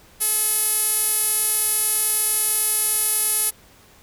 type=tone with band-pass filter; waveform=sawtooth; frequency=429.2 Hz; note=A4; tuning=43 cents flat; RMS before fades=-21 dBFS; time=0.2-3.51 s; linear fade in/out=20 ms; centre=11000 Hz; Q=5.5; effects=pink hiss -51 dBFS RMS until 4.02 s